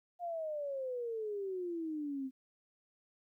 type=exponential sweep; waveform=sine; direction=down; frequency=712 to 258.6 Hz; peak=-36 dBFS; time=0.19-2.31 s; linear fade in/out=50 ms; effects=13-bit